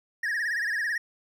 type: tone with vibrato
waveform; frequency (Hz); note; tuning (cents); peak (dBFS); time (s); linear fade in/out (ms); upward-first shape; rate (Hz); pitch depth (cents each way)
triangle; 1769; A6; +9; -24; 0.23-0.98; 5; sine; 18; 130
effects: none